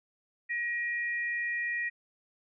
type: tone pair together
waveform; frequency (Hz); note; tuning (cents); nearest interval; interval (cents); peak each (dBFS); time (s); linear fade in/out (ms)
sine; 1898.7 / 2414; A#6 / D7; +31 / +47; major third; 416; -30 / -39; 0.49-1.9; 20
effects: none